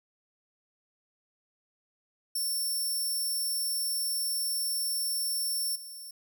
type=tone with level steps; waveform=5% pulse; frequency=5420 Hz; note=E8; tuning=47 cents sharp; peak=-23 / -36 dBFS; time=2.35-6.11 s; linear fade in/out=5 ms; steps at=5.75 s; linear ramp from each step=10 ms; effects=none